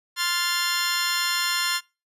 15% pulse chord, F major, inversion second, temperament just, 1047.7 / 1396.9 / 1746.1 Hz, C6 / F6 / A6, +2 / 0 / -14 cents, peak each -21 dBFS, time 0.16-1.81 s, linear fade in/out 50 ms, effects noise-tail reverb RT60 0.3 s tail -25 dB re dry + resampled to 32000 Hz

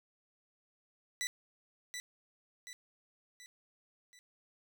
15% pulse tone with echo, 1975.5 Hz, B6, in tune, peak -28 dBFS, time 1.21-1.27 s, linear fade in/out 0 ms, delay 730 ms, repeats 4, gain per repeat -6 dB, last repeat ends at 4.19 s, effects none

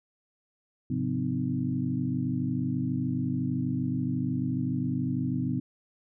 sine tone cluster, 105.5 / 133.3 / 179.9 / 253.7 / 305.7 Hz, G#2 / C3 / F#3 / B3 / D#4, +28 / +33 / -48 / +47 / -30 cents, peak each -37 / -31 / -34 / -30 / -36 dBFS, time 0.9-5.6 s, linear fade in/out 5 ms, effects none

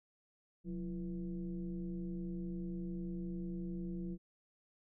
sine tone with frequency modulation, 180.6 Hz, F#3, 42 cents flat, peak -38 dBFS, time 0.64-4.18 s, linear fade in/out 50 ms, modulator 155 Hz, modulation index 0.89, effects none

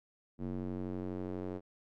square tone with band-pass filter sweep, 46.12 Hz, F#1, 5 cents flat, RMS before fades -39 dBFS, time 0.38-1.61 s, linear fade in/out 50 ms, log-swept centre 250 to 390 Hz, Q 1.6, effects none

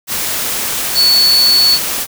sine tone in noise, 4435 Hz, C#8, in tune, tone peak -7 dBFS, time 0.94-1.79 s, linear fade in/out 50 ms, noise white, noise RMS -18 dBFS, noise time 0.07-2.07 s, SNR +8 dB, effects none

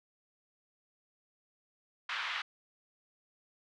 pink band-pass noise, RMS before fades -37 dBFS, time 2.09-2.42 s, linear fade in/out 5 ms, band 1100 to 3600 Hz, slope 24 dB/octave, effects none

